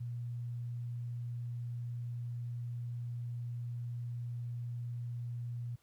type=tone; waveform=sine; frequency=119.9 Hz; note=A#2; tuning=49 cents sharp; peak=-37 dBFS; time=0-5.76 s; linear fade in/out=10 ms; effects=pink hiss -72 dBFS RMS until 5.82 s